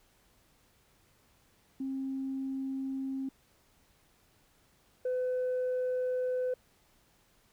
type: tone pair in turn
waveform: sine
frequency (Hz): 267.6 / 505.2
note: C4 / B4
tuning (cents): +39 / +39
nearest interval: major seventh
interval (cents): 1100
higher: second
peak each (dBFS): -32 / -27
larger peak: second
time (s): 1.8-3.29 / 5.05-6.54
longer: neither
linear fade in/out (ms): 5
effects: tanh soft clip ceiling -27 dBFS + pink hiss -67 dBFS RMS until 7.52 s